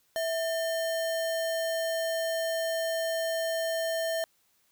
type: tone with sample-and-hold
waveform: sine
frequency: 655 Hz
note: E5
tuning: 11 cents flat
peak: -27 dBFS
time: 0.16-4.24 s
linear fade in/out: 0 ms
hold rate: 2450 Hz
effects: white hiss -69 dBFS RMS until 4.71 s